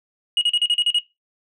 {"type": "tone bursts", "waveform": "sine", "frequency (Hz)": 2889, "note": "F#7", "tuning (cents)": -42, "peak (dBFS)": -12, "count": 8, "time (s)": [0.37, 0.987], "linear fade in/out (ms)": 2, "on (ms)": 43, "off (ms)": 39, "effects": ["noise-tail reverb RT60 0.2 s tail -18 dB re dry", "tanh soft clip ceiling -14 dBFS"]}